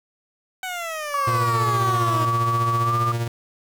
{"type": "exponential sweep", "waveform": "15% pulse", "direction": "down", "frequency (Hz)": [756, 311.1], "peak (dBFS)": -21, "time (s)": [0.63, 2.25], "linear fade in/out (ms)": 2}
{"type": "tone with pitch glide", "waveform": "sine", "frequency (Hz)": [1142, 1195.3], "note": ["D6", "D6"], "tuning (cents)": [-49, 30], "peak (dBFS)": -20, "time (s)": [1.14, 3.12], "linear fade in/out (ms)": 2, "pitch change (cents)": 79, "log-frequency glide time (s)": [2.82, 2.96]}
{"type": "tone with tremolo", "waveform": "45% pulse", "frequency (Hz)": 117.2, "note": "A#2", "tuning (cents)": 10, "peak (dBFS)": -20, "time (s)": [1.27, 3.28], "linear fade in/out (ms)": 5, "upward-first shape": "triangle", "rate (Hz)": 15, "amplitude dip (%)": 55}
{"effects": ["8-bit"]}